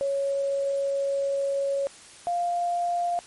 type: tone pair in turn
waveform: sine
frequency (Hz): 554.4 / 698.5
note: C#5 / F5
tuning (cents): 0 / 0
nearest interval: major third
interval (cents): 400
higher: second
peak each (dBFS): -23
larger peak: neither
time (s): 0.01-1.87 / 2.27-3.19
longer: first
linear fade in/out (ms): 0
effects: white hiss -48 dBFS RMS until 3.26 s + MP3 48 kbps